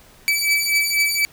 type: beating tone pair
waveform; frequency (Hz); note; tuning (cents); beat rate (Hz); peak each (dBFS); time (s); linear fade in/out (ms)
sawtooth; 2300 / 2304.1; D7 / D7; -37 / -34; 4.1; -16 / -17; 0.28-1.25; 0
effects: pink hiss -49 dBFS RMS until 1.32 s